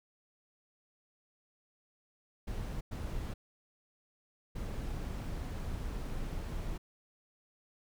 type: noise bursts at uneven times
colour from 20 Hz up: brown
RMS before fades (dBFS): -38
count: 3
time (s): 2.47-2.81 / 2.91-3.34 / 4.55-6.78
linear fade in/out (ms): 10
effects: none